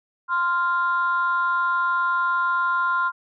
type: tone pair together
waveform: sine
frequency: 1042.8 / 1396 Hz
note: C6 / F6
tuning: -6 / -1 cents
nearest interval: perfect fourth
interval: 505 cents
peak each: -21 dBFS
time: 0.28-3.12 s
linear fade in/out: 50 ms
effects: tanh soft clip ceiling -13 dBFS